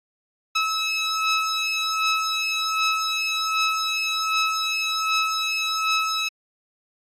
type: beating tone pair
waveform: 15% pulse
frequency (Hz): 1295 / 1296.3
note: E6 / E6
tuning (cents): -31 / -29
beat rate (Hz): 1.3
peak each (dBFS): -19 / -17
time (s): 0.55-6.29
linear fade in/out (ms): 10
effects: low-pass 8000 Hz 12 dB/octave + AAC 64 kbps